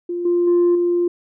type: tone with level steps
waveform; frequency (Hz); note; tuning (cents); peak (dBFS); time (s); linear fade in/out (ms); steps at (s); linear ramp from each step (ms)
sine; 349.2; F4; 0; -21 / -13 / -10 / -14; 0.09-1.08; 5; 0.25 / 0.47 / 0.75; 5
effects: tanh soft clip ceiling -10 dBFS